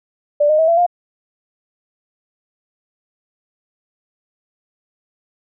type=tone with pitch steps; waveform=sine; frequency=587.3 / 614.7 / 643.4 / 673.5 / 704.9 Hz; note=D5 / D#5 / E5 / E5 / F5; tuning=0 / -21 / -42 / +37 / +16 cents; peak=-10 dBFS; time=0.4-0.865 s; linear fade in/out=10 ms; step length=93 ms; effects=none